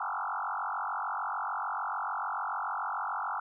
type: tone with frequency modulation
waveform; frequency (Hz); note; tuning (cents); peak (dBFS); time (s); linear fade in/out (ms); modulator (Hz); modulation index
sine; 1090; C#6; -29; -31; 0-3.4; 5; 46.8; 7
effects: none